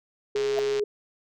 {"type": "tone", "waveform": "sine", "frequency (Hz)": 415.3, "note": "G#4", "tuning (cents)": 0, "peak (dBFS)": -23, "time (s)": [0.35, 0.84], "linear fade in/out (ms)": 5}
{"type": "click train", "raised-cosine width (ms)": 0.2, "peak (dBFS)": -18, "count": 58, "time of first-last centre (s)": [0.36, 0.795], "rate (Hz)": 131}
{"type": "tone with exponential growth", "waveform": "sine", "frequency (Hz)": 669, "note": "E5", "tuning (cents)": 25, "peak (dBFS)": -22, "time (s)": [0.52, 0.59], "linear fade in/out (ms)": 0, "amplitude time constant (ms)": 15}
{"effects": []}